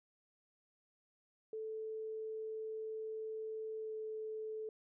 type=tone with pitch glide; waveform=sine; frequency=438.5 to 435.7 Hz; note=A4 to A4; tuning=-6 to -17 cents; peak=-40 dBFS; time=1.53-4.69 s; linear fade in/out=2 ms; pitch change=-11 cents; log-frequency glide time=3.79-3.94 s; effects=none